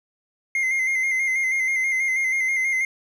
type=tone with vibrato; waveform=triangle; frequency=2093 Hz; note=C7; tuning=in tune; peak=-18 dBFS; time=0.55-2.85 s; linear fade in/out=2 ms; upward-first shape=square; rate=6.2 Hz; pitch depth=32 cents each way; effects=none